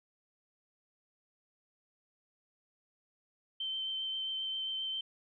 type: tone with vibrato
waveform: sine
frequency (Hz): 3102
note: G7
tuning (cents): -19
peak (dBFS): -34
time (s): 3.6-5.01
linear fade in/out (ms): 5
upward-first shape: triangle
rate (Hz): 7.5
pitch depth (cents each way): 15
effects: none